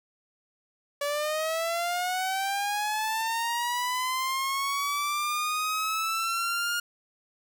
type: linear sweep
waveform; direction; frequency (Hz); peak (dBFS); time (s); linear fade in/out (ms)
sawtooth; up; 570 to 1423; -23; 1.01-6.8; 5
effects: none